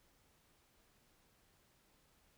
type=silence; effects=pink hiss -72 dBFS RMS until 2.37 s